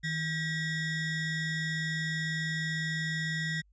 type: ring-modulated tone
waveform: square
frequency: 881 Hz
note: A5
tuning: 2 cents sharp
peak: -28 dBFS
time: 0.03-3.62 s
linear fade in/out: 20 ms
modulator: 1040 Hz
effects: added 50 Hz sine -61 dBFS peak until 3.72 s + resampled to 16000 Hz